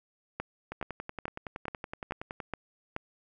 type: two click trains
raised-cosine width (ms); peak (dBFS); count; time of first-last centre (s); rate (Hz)
0.5; -22 / -18; 19 / 7; 0.72-2.402 / 0.4-2.964; 10.7 / 2.34
effects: none